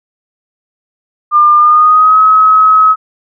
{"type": "tone with pitch glide", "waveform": "sine", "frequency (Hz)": [1200, 1278.7], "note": ["D6", "D#6"], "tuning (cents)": [37, 47], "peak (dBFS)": -3, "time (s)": [1.31, 2.96], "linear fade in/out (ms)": 50, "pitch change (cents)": 110, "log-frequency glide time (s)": [1.57, 2.19], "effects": []}